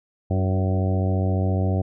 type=harmonic tone with a mistuned harmonic; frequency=94.5 Hz; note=F#2; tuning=37 cents sharp; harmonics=1 / 2 / 3 / 4 / 5 / 6 / 7 / 8; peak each=-20 / -27 / -31 / -33 / -35 / -34 / -34 / -36 dBFS; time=0.3-1.82 s; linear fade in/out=10 ms; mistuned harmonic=4; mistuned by=-25 cents; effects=none